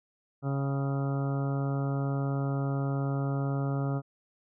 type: harmonic tone with a mistuned harmonic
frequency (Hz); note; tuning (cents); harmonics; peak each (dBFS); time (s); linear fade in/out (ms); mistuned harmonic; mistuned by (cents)
138.5; C#3; -1; 1 / 2 / 3 / 4 / 5 / 6 / 7 / 8 / 9 / 10; -28 / -35 / -40 / -41 / -42 / -47 / -49 / -54 / -44 / -49; 0.42-4.02; 50; 6; -48
effects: none